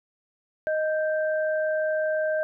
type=tone pair together; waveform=sine; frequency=622.3 / 1568 Hz; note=D#5 / G6; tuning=0 / 0 cents; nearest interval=octave + major third; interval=1600 cents; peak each=-23 / -31 dBFS; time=0.67-2.43 s; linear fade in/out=0 ms; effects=none